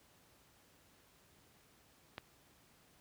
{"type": "click", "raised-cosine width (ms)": 0.3, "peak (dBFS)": -26, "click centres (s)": 2.181, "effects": ["pink hiss -67 dBFS RMS until 3 s", "high-pass 60 Hz 12 dB/octave"]}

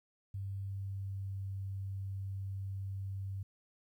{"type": "tone with pitch glide", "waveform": "sine", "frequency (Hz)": [98, 97.21], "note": ["G2", "G2"], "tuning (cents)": [0, -14], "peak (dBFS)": -37, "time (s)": [0.34, 3.43], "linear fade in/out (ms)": 5, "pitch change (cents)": -14, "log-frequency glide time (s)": [0.68, 1.49], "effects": ["12-bit"]}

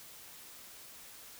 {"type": "silence", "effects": ["white hiss -52 dBFS RMS until 1.39 s"]}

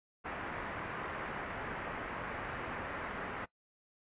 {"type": "low-pass noise", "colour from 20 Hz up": "white", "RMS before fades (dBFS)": -41, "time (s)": [0.24, 3.46], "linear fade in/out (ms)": 20, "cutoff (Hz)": 1900, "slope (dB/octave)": 24, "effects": ["noise-tail reverb RT60 0.1 s tail -20 dB re dry", "resampled to 8000 Hz"]}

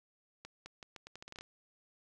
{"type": "accelerating click train", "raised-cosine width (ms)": 0.2, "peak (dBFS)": -30, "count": 12, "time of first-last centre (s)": [0.45, 1.41], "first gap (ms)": 210, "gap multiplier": 0.8, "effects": []}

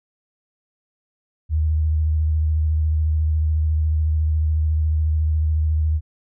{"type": "tone with vibrato", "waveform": "sine", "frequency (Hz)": 77.78, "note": "D#2", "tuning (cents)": 0, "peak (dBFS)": -16, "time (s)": [1.49, 6.01], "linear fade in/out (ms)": 50, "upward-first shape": "square", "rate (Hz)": 14, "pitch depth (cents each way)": 23, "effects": []}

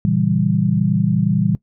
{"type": "chord", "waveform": "sine", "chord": "A# diminished seventh", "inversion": "none", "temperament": "equal", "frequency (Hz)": [116.54, 138.59, 164.81, 196], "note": ["A#2", "C#3", "E3", "G3"], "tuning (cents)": [0, 0, 0, 0], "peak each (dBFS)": [-21, -22, -18, -18], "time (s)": [0.05, 1.55], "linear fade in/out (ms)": 0, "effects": ["noise-tail reverb RT60 0.1 s tail -20 dB re dry"]}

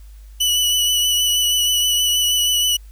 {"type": "tone with vibrato", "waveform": "sawtooth", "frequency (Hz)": 2960, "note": "F#7", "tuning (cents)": 0, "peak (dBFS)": -12, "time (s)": [0.4, 2.77], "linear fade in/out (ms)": 10, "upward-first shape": "triangle", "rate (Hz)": 6.3, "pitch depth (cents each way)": 25, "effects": ["added 51 Hz sine -37 dBFS peak until 2.91 s", "white hiss -56 dBFS RMS until 2.91 s"]}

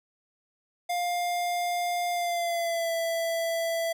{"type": "tone with pitch glide", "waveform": "square", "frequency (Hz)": [704, 664.5], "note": ["F5", "E5"], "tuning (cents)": [14, 14], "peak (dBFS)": -27, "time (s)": [0.89, 3.93], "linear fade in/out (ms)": 10, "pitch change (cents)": -100, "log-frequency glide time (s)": [2.11, 2.92], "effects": []}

